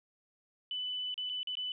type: tone with dropouts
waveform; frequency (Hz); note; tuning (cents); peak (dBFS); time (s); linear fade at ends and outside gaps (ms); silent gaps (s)
sine; 2995; F#7; +20; -34; 0.71-1.72; 1; 1.142-1.178 / 1.293-1.297 / 1.431-1.472 / 1.553-1.57
effects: none